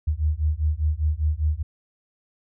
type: beating tone pair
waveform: sine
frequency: 74.3 / 79.3 Hz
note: D2 / D#2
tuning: +21 / +33 cents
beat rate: 5 Hz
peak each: -23 dBFS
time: 0.07-1.63 s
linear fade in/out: 10 ms
effects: none